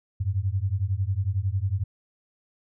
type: beating tone pair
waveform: sine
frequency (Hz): 91.5 / 102.5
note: F#2 / G#2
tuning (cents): -19 / -22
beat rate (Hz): 11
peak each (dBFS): -26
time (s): 0.2-1.84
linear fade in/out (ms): 10
effects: none